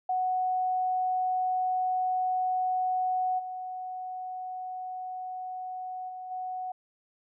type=tone with level steps; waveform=sine; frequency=740 Hz; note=F#5; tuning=in tune; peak=-25 / -34 / -37 / -32 dBFS; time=0.09-6.72 s; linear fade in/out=5 ms; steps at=3.38 / 6.08 / 6.3 s; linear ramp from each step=20 ms; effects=none